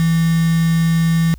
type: tone with quantisation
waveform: sine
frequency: 164.81 Hz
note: E3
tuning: in tune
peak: -12 dBFS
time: 0-1.34 s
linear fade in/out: 0 ms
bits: 4
effects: added 60 Hz sine -34 dBFS peak until 1.38 s + white hiss -57 dBFS RMS until 1.38 s